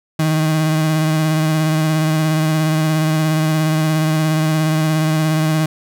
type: tone with vibrato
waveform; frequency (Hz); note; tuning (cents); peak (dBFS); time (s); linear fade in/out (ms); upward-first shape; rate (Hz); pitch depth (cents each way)
35% pulse; 156.8; D#3; +14; -12; 0.19-5.66; 5; sine; 17; 26
effects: none